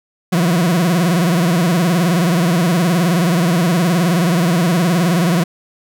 40% pulse tone with vibrato, 172.5 Hz, F3, 21 cents flat, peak -11 dBFS, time 0.32-5.44 s, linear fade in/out 10 ms, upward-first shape sine, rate 19 Hz, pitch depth 140 cents each way, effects none

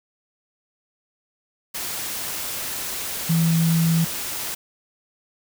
sine tone in noise, 164.81 Hz, E3, in tune, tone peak -16 dBFS, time 3.29-4.05 s, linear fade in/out 10 ms, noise white, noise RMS -29 dBFS, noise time 1.74-4.55 s, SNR +10 dB, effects none

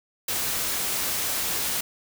white noise, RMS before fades -27 dBFS, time 0.28-1.81 s, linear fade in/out 5 ms, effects none

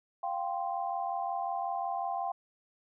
sine chord, F suspended second, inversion none, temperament equal, 698.5 / 784 / 1046.5 Hz, F5 / G5 / C6, 0 / 0 / 0 cents, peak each -35 / -34 / -39 dBFS, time 0.23-2.32 s, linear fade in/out 5 ms, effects none

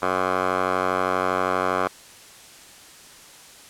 10% pulse tone with band-pass filter, 92.5 Hz, F#2, in tune, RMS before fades -23 dBFS, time 0.02-1.88 s, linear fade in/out 5 ms, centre 990 Hz, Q 3.3, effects white hiss -46 dBFS RMS until 3.69 s + low-pass 10000 Hz 12 dB/octave

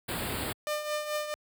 pink band-stop noise, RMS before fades -33 dBFS, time 0.08-0.53 s, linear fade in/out 10 ms, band 4800 to 7600 Hz, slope 96 dB/octave
sawtooth tone with tremolo, 601 Hz, D5, 40 cents sharp, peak -24 dBFS, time 0.67-1.34 s, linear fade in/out 0 ms, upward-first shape triangle, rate 4.6 Hz, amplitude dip 65%
effects high-pass 60 Hz 12 dB/octave

